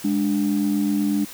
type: tone pair together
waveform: sine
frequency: 205.8 / 293.7 Hz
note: G#3 / D4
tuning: -16 / 0 cents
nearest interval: tritone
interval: 616 cents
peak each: -20 dBFS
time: 0.04-1.25 s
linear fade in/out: 10 ms
effects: tanh soft clip ceiling -13 dBFS + white hiss -39 dBFS RMS until 1.33 s